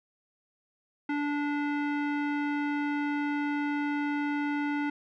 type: tone with low-pass filter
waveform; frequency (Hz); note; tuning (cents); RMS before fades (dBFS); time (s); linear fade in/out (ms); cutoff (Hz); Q
square; 291; D4; -16; -30; 1.09-4.9; 5; 2000; 1.9
effects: none